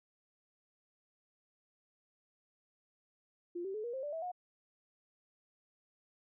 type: tone with pitch steps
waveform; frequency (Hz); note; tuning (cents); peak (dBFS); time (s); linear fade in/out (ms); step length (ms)
sine; 348.4 / 386.6 / 428.9 / 475.9 / 528.1 / 585.9 / 650.1 / 721.4; F4 / G4 / A4 / A#4 / C5 / D5 / E5 / F#5; -4 / -24 / -44 / +36 / +16 / -4 / -24 / -44; -37; 3.55-4.318; 10; 96
effects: none